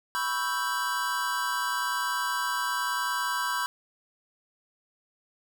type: chord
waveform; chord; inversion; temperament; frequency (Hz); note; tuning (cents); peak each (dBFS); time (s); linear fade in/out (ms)
square; C# half-diminished seventh; third; equal; 987.8 / 1108.7 / 1318.5 / 1568; B5 / C#6 / E6 / G6; 0 / 0 / 0 / 0; -32 / -35 / -36 / -32; 0.15-3.66; 0
effects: none